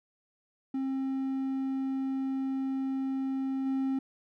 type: tone with level steps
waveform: triangle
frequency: 267 Hz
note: C4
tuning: 35 cents sharp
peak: -27 / -25 dBFS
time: 0.74-3.99 s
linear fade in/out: 5 ms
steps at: 3.65 s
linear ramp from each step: 20 ms
effects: none